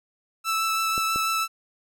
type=tone with vibrato; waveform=sawtooth; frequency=1318.5 Hz; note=E6; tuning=in tune; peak=-19 dBFS; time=0.44-1.48 s; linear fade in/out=50 ms; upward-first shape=triangle; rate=6.1 Hz; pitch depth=12 cents each way
type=clicks; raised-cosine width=2 ms; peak=-21 dBFS; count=2; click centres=0.979 / 1.16 s
effects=none